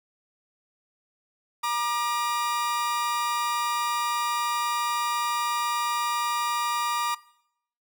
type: tone pair together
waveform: 40% pulse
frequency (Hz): 951.9 / 1200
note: A#5 / D6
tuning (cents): +36 / +37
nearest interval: major third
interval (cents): 401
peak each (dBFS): -27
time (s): 1.63-7.15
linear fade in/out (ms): 10
effects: noise-tail reverb RT60 0.7 s tail -20 dB re dry